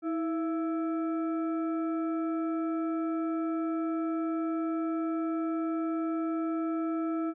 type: tone with frequency modulation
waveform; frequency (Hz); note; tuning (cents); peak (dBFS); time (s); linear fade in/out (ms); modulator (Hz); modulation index
sine; 323.3; E4; -34; -28; 0.02-7.34; 50; 997; 0.55
effects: none